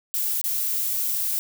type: noise with dropouts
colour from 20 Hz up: violet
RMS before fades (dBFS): -25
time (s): 0.14-1.39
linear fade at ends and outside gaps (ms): 0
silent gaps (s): 0.414-0.44
effects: none